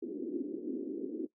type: band-pass noise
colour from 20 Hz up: pink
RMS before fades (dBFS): -38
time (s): 0.02-1.27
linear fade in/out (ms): 10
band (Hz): 260 to 390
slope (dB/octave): 48
effects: noise-tail reverb RT60 0.1 s tail -18 dB re dry